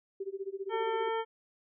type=tone with tremolo; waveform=sine; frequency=390 Hz; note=G4; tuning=9 cents flat; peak=-32 dBFS; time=0.2-1.09 s; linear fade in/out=5 ms; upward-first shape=sine; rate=15 Hz; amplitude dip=95%
type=harmonic tone; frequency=449.8 Hz; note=A4; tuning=38 cents sharp; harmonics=1 / 2 / 3 / 4 / 5 / 7; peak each=-32 / -34 / -41 / -45 / -46 / -47 dBFS; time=0.69-1.25 s; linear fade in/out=50 ms
effects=none

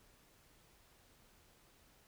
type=silence; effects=pink hiss -67 dBFS RMS until 2.07 s

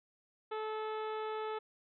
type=harmonic tone; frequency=434 Hz; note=A4; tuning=24 cents flat; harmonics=1 / 2 / 3 / 4 / 5 / 6 / 7 / 8 / 9; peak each=-38 / -42 / -44 / -53 / -55 / -57 / -60 / -57 / -63 dBFS; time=0.51-1.59 s; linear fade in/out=10 ms; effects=none

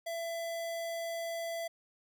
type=tone; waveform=square; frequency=669 Hz; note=E5; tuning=25 cents sharp; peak=-36 dBFS; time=0.06-1.68 s; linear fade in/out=10 ms; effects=none

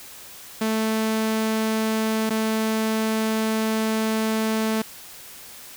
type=tone with dropouts; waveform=sawtooth; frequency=220 Hz; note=A3; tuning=in tune; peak=-17 dBFS; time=0.61-4.82 s; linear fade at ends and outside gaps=5 ms; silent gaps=2.296-2.304 s; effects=white hiss -42 dBFS RMS until 5.76 s

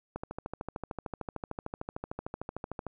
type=click train; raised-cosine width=1 ms; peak=-22 dBFS; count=37; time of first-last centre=0.16-2.867 s; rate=13.3 Hz; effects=none

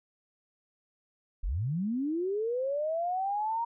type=linear sweep; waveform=sine; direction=up; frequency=31.41 to 943 Hz; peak=-28 dBFS; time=1.43-3.65 s; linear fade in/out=10 ms; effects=none

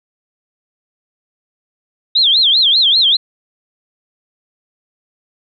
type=tone with vibrato; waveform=sine; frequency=3641 Hz; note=A#7; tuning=41 cents flat; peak=-8 dBFS; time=2.15-3.17 s; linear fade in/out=10 ms; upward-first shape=sine; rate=5.1 Hz; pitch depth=260 cents each way; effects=none

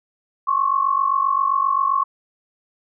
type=tone pair together; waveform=sine; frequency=1073 / 1120.6 Hz; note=C6 / C#6; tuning=+43 / +18 cents; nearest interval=minor second; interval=75 cents; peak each=-19 dBFS; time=0.47-2.04 s; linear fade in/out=10 ms; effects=none

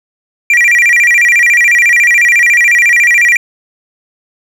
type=tone with vibrato; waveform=triangle; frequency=2133 Hz; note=C7; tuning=33 cents sharp; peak=-3 dBFS; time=0.5-3.37 s; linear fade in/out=2 ms; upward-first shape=square; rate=14 Hz; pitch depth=180 cents each way; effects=none

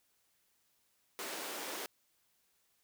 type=high-pass noise; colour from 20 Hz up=pink; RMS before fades=-42 dBFS; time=1.19-1.86 s; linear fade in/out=0 ms; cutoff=300 Hz; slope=24 dB/octave; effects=white hiss -75 dBFS RMS until 2.83 s

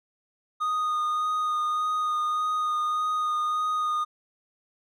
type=tone with vibrato; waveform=triangle; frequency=1235 Hz; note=D#6; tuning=13 cents flat; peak=-22 dBFS; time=0.6-4.05 s; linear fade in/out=20 ms; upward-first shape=sine; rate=1.7 Hz; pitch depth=13 cents each way; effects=none

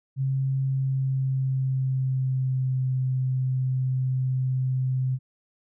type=tone with pitch glide; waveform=sine; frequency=134.1 to 129.68 Hz; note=C3 to C3; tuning=+43 to -15 cents; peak=-22 dBFS; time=0.16-5.19 s; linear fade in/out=50 ms; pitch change=-58 cents; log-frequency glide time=0.63-2.86 s; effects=none

